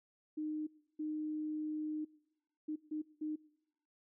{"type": "tone bursts at uneven times", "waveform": "sine", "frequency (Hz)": 306.8, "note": "D#4", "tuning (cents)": -24, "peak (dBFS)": -36, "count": 5, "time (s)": [[0.37, 0.67], [0.99, 2.05], [2.68, 2.76], [2.91, 3.02], [3.21, 3.36]], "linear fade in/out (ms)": 10, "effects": ["noise-tail reverb RT60 0.9 s tail -22 dB re dry"]}